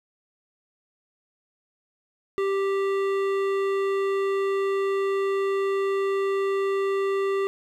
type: tone with hard clipping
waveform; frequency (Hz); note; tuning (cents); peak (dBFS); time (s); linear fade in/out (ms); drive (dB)
sine; 392; G4; 0; -24; 2.38-7.47; 0; 13
effects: none